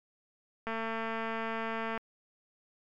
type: click train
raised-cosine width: 0.5 ms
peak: -21 dBFS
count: 295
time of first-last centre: 0.67-1.977 s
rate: 225 Hz
effects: MP3 96 kbps